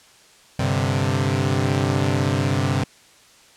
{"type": "chord", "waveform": "sawtooth", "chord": "G suspended fourth", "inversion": "none", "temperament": "equal", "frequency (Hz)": [98, 130.81, 146.83], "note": ["G2", "C3", "D3"], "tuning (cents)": [0, 0, 0], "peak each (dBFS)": [-19, -18, -21], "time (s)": [0.59, 2.84], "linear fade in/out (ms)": 5, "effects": ["white hiss -51 dBFS RMS until 3.56 s", "low-pass 8000 Hz 12 dB/octave"]}